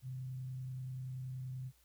sine tone with frequency modulation, 129.1 Hz, C3, 23 cents flat, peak -40 dBFS, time 0.02-1.72 s, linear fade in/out 50 ms, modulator 30.4 Hz, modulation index 0.2, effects added 60 Hz sine -70 dBFS peak until 1.84 s + white hiss -71 dBFS RMS until 1.84 s

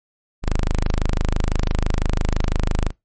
sawtooth tone, 25.96 Hz, G#0, in tune, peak -13 dBFS, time 0.42-2.92 s, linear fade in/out 50 ms, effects noise-tail reverb RT60 0.2 s tail -25 dB re dry + MP3 32 kbps

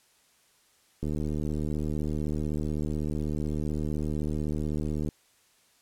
click train, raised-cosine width 3 ms, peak -19 dBFS, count 309, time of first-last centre 1.03-5.088 s, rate 75.9 Hz, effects white hiss -64 dBFS RMS until 5.81 s + low-pass 11000 Hz 12 dB/octave

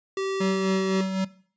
square tone with pitch glide, 386.8 to 382.4 Hz, G4 to G4, -23 to -43 cents, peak -26 dBFS, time 0.17-1.01 s, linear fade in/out 2 ms, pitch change -20 cents, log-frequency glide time 0.52-0.76 s
square tone with tremolo, 190.2 Hz, F#3, 48 cents sharp, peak -23 dBFS, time 0.4-1.25 s, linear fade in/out 10 ms, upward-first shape sine, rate 3.9 Hz, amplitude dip 50%
effects noise-tail reverb RT60 0.5 s tail -19 dB re dry + resampled to 16000 Hz

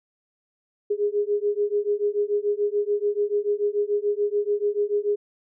sine beating tone pair, 409.1 / 416 Hz, G#4 / G#4, -26 / +3 cents, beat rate 6.9 Hz, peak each -24 dBFS, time 0.9-5.16 s, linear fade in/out 10 ms, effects none

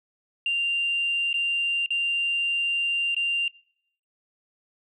sine tone with dropouts, 2784 Hz, F7, 6 cents flat, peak -21 dBFS, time 0.46-3.48 s, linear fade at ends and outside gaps 2 ms, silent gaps 1.33-1.341 / 1.861-1.905 / 3.147-3.165 s, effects noise-tail reverb RT60 0.7 s tail -25 dB re dry + tanh soft clip ceiling -17 dBFS

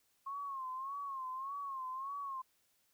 sine tone with vibrato, 1079 Hz, C#6, 47 cents flat, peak -39 dBFS, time 0.26-2.42 s, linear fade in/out 10 ms, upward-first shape sine, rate 1.7 Hz, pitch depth 89 cents each way, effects white hiss -75 dBFS RMS until 2.93 s

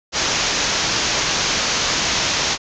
white low-pass noise, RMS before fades -20 dBFS, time 0.12-2.58 s, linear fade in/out 50 ms, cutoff 6800 Hz, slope 96 dB/octave, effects none

